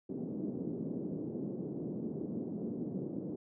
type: band-pass noise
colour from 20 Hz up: pink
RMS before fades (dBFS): -39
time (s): 0.09-3.36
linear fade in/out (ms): 5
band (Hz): 170 to 390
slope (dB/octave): 24
effects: none